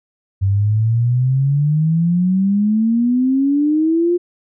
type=exponential sweep; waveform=sine; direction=up; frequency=95.7 to 356.2 Hz; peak=-12 dBFS; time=0.41-4.18 s; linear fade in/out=20 ms; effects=none